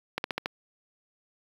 slowing click train, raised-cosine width 0.3 ms, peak -12 dBFS, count 5, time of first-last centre 0.18-0.459 s, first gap 61 ms, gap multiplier 1.09, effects high-pass 150 Hz 12 dB/octave + 7-bit

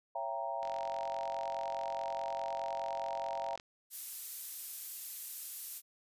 sine chord, C# diminished seventh, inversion none, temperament equal with one note detuned, 554.4 / 672.7 / 784 / 932.3 Hz, C#5 / E5 / G5 / Bb5, 0 / +35 / 0 / 0 cents, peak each -44 / -39 / -41 / -40 dBFS, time 0.15-3.56 s, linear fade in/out 5 ms
click train, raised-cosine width 0.2 ms, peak -31 dBFS, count 134, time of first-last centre 0.63-3.599 s, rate 44.8 Hz
violet noise, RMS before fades -40 dBFS, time 3.9-5.82 s, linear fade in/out 50 ms
effects resampled to 32000 Hz

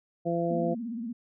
harmonic tone, 170 Hz, F3, 46 cents flat, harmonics 1 / 2 / 3 / 4, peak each -31 / -31 / -31 / -31 dBFS, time 0.25-0.75 s, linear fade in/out 20 ms
sine tone with vibrato, 232.3 Hz, A#3, 6 cents flat, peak -32 dBFS, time 0.5-1.13 s, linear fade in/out 10 ms, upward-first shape sine, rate 17 Hz, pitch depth 110 cents each way
effects none

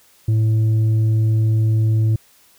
sine tone with tanh clipping, 110 Hz, A2, in tune, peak -14 dBFS, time 0.28-2.16 s, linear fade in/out 5 ms, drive 4 dB, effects white hiss -53 dBFS RMS until 2.58 s

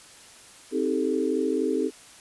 sine chord, A half-diminished seventh, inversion first, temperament just, 264 / 316.8 / 396 / 440 Hz, C4 / Eb4 / G4 / A4, +16 / +31 / +18 / 0 cents, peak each -28 dBFS, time 0.71-1.91 s, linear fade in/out 50 ms, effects white hiss -49 dBFS RMS until 2.2 s + resampled to 24000 Hz

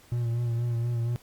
triangle tone with vibrato, 118.3 Hz, A#2, 26 cents sharp, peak -23 dBFS, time 0.12-1.16 s, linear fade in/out 0 ms, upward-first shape sine, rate 4.2 Hz, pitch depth 33 cents each way, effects pink hiss -56 dBFS RMS until 1.22 s + Opus 48 kbps

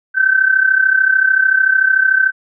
sine tone with amplitude modulation, 1540 Hz, G6, 31 cents flat, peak -6 dBFS, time 0.14-2.32 s, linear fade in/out 50 ms, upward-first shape sine, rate 33.5 Hz, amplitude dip 75%, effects none

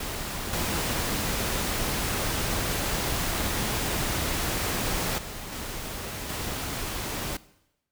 pink noise with level steps, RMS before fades -33 / -28 / -38 / -35 / -32 dBFS, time 0-7.37 s, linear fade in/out 5 ms, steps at 0.53 / 5.18 / 5.52 / 6.29 s, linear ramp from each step 2 ms, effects noise-tail reverb RT60 0.9 s tail -19 dB re dry

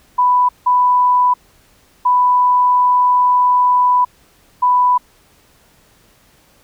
sine tone bursts at uneven times, 992 Hz, B5, 7 cents sharp, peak -9 dBFS, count 4, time 0.18-0.49 / 0.66-1.34 / 2.05-4.05 / 4.62-4.98 s, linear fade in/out 10 ms, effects pink hiss -52 dBFS RMS until 6.63 s

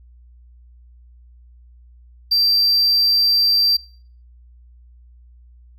triangle tone, 4699 Hz, D8, in tune, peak -12 dBFS, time 2.31-3.77 s, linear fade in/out 10 ms, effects noise-tail reverb RT60 0.5 s tail -22 dB re dry + added 60 Hz sine -44 dBFS peak until 5.78 s

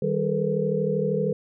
sine tone cluster, 156.9 / 196.5 / 424.2 / 457 / 497 Hz, D#3 / G3 / G#4 / A#4 / B4, +15 / +4 / +37 / -34 / +11 cents, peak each -28 dBFS, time 0.02-1.33 s, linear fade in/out 5 ms, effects none

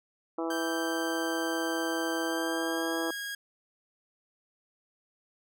harmonic tone, 164.81 Hz, E3, in tune, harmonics 2 / 3 / 4 / 5 / 6 / 7 / 8, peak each -32 / -36 / -38 / -40 / -42 / -43 / -44 dBFS, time 0.38-3.11 s, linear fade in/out 5 ms
sawtooth tone with pitch glide, 1568 to 1638.4 Hz, G6 to G#6, 0 to -24 cents, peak -31 dBFS, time 0.5-3.35 s, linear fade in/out 5 ms, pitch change +76 cents, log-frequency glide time 2.25-2.98 s
effects none

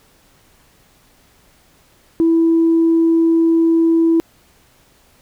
sine tone, 329.6 Hz, E4, in tune, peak -9 dBFS, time 2.2-4.2 s, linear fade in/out 0 ms, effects tanh soft clip ceiling -6 dBFS + pink hiss -53 dBFS RMS until 5.21 s

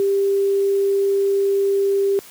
sine tone, 395.6 Hz, G4, 16 cents sharp, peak -15 dBFS, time 0-2.19 s, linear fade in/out 0 ms, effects white hiss -43 dBFS RMS until 2.3 s + high-pass 100 Hz 12 dB/octave

